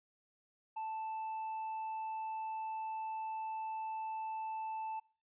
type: tone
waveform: triangle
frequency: 880 Hz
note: A5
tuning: in tune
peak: -36 dBFS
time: 0.76-5 s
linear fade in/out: 10 ms
effects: noise-tail reverb RT60 0.4 s tail -24 dB re dry + resampled to 8000 Hz